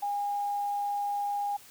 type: tone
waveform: sine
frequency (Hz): 814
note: G#5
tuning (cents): -35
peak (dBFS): -28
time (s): 0.02-1.57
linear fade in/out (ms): 10
effects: white hiss -53 dBFS RMS until 1.7 s